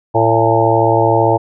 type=harmonic tone with a mistuned harmonic; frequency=113.1 Hz; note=A2; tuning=48 cents sharp; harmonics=1 / 3 / 4 / 5 / 6 / 7 / 8; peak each=-17 / -17 / -17 / -17 / -17 / -17 / -17 dBFS; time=0.14-1.38 s; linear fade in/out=20 ms; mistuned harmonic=7; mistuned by=+75 cents; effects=none